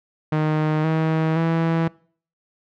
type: tone with pitch steps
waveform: sawtooth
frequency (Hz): 154.4 / 159.38 / 164.53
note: D#3 / D#3 / E3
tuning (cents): -13 / +42 / -3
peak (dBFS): -14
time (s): 0.32-1.88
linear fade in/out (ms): 5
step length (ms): 520
effects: noise-tail reverb RT60 0.5 s tail -24 dB re dry + low-pass 2000 Hz 12 dB/octave